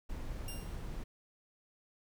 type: noise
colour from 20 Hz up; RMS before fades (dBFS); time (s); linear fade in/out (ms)
brown; -41; 0.09-1.04; 10
type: tone with exponential decay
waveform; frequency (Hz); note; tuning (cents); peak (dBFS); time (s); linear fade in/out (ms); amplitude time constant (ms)
10% pulse; 2794; F7; 0; -33; 0.48-0.87; 2; 84
effects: none